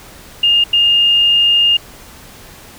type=tone bursts at uneven times; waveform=sine; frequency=2826 Hz; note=F7; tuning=20 cents sharp; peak=-8 dBFS; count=2; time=0.43-0.64 / 0.73-1.77 s; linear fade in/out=5 ms; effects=pink hiss -38 dBFS RMS until 2.78 s